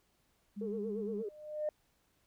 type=tone; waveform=sine; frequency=203.8 Hz; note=G#3; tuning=32 cents flat; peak=-38 dBFS; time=0.56-1.23 s; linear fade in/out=20 ms
type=tone with vibrato; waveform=sine; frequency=430.8 Hz; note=A4; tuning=37 cents flat; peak=-36 dBFS; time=0.61-1.29 s; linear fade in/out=5 ms; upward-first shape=sine; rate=8.6 Hz; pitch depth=120 cents each way
type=tone with exponential growth; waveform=sine; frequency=606 Hz; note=D#5; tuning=46 cents flat; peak=-29 dBFS; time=1.09-1.69 s; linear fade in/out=2 ms; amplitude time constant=130 ms
effects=tanh soft clip ceiling -26 dBFS + pink hiss -74 dBFS RMS until 2.26 s